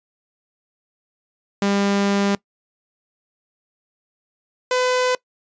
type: tone pair in turn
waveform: sawtooth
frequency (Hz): 200 / 504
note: G3 / B4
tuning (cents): +35 / +35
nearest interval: octave + major third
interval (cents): 1600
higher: second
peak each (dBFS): -13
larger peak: neither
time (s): 1.62-2.35 / 4.71-5.15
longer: first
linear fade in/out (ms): 2
effects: noise-tail reverb RT60 0.1 s tail -22 dB re dry + resampled to 16000 Hz

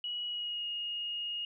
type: tone with pitch glide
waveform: sine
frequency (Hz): 2917 to 2862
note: F#7 to F7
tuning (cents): -25 to +42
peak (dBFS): -34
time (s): 0.04-1.45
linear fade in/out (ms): 2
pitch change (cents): -33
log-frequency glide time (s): 0.27-0.67
effects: none

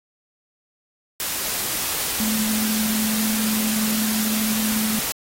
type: tone in noise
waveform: sine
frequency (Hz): 216.8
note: A3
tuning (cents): -25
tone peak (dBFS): -22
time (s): 2.2-4.99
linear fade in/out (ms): 0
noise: white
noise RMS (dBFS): -25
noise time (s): 1.2-5.12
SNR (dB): 0
effects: AAC 48 kbps

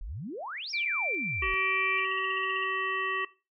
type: exponential two-way sweep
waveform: sine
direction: up then down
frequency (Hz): 34.65 to 5700 to 34.65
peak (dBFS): -35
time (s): 0.01-1.54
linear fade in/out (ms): 0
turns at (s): 0.71
type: tone with tremolo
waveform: sine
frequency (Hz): 2349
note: D7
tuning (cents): 0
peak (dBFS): -29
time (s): 0.73-2.05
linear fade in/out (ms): 10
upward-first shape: square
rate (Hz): 1.2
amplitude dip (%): 25
type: harmonic tone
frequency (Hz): 380.6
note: F#4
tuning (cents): +49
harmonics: 1 / 3 / 5 / 7 / 8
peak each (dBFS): -37 / -32 / -33 / -36 / -44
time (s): 1.42-3.25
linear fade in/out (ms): 5
type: tone bursts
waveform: sine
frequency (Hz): 2794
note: F7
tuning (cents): 0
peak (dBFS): -32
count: 11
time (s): 1.98-2.641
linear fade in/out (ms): 5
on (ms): 21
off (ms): 43
effects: noise-tail reverb RT60 0.3 s tail -19 dB re dry

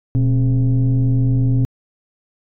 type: tone with frequency modulation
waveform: sine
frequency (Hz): 122.3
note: B2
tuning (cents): -16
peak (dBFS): -11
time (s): 0.15-1.65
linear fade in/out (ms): 0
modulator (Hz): 147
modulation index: 0.68
effects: tanh soft clip ceiling -9 dBFS

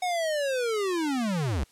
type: linear sweep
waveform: square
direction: down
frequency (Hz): 740 to 56.9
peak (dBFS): -26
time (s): 0.02-1.64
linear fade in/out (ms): 5
effects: white hiss -60 dBFS RMS until 1.71 s + low-pass 10000 Hz 12 dB/octave

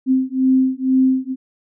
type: beating tone pair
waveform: sine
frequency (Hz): 260 / 262.1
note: C4 / C4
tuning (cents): -11 / +3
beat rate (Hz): 2.1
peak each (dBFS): -16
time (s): 0.06-1.36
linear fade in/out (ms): 50
effects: none

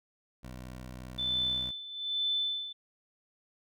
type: tone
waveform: 15% pulse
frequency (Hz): 62.8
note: B1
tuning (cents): +30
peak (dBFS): -36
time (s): 0.43-1.71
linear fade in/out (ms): 10
type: tone with tremolo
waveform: sine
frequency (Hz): 3520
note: A7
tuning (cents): 0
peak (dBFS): -27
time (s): 1.18-2.73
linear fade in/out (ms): 10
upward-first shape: sine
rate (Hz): 1.1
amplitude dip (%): 80
effects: none

